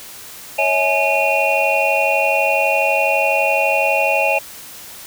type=tone cluster; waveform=sine; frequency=554 / 646 / 838 / 2456 / 2732 Hz; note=C#5 / E5 / G#5 / D#7 / F7; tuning=-1 / -35 / +15 / -23 / -39 cents; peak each=-20 dBFS; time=0.58-4.39 s; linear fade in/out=10 ms; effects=white hiss -36 dBFS RMS until 5.06 s